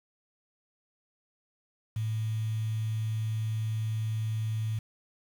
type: tone with quantisation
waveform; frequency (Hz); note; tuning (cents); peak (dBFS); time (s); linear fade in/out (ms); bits
sine; 110; A2; 0; -28; 1.96-4.79; 5; 8
effects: none